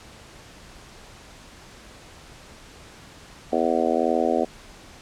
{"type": "harmonic tone", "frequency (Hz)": 82.1, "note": "E2", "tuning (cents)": -6, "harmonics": [3, 4, 5, 6, 7, 8, 9], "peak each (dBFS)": [-27, -27, -27, -27, -27, -27, -27], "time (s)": [3.52, 4.45], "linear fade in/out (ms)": 10, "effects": ["pink hiss -46 dBFS RMS until 5.01 s", "low-pass 8000 Hz 12 dB/octave"]}